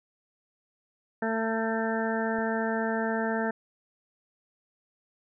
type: harmonic tone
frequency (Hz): 223.8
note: A3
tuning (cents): +30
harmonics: 1 / 2 / 3 / 4 / 6 / 7 / 8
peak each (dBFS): -30 / -32 / -33 / -35 / -40 / -36 / -37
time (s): 1.22-3.51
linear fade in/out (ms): 5
type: click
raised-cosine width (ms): 3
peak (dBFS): -34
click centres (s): 2.386
effects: none